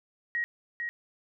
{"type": "tone with echo", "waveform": "sine", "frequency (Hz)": 1892, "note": "A#6", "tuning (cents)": 25, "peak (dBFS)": -27, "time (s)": [0.35, 0.44], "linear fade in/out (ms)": 0, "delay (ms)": 450, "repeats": 1, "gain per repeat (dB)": -4, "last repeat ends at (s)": 0.89, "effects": []}